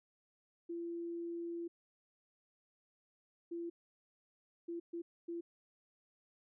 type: tone bursts at uneven times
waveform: sine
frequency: 340 Hz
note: F4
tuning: 46 cents flat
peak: -39 dBFS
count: 5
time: 0.69-1.68 / 3.51-3.7 / 4.68-4.8 / 4.93-5.02 / 5.28-5.41 s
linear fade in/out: 10 ms
effects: none